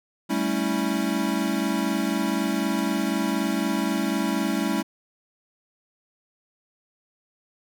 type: chord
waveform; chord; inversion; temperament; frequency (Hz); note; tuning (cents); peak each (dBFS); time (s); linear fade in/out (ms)
square; A dominant seventh; third; equal with one note detuned; 196 / 220 / 277.2 / 326; G3 / A3 / C#4 / E4; 0 / 0 / 0 / -19; -29; 0.29-4.83; 20
effects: none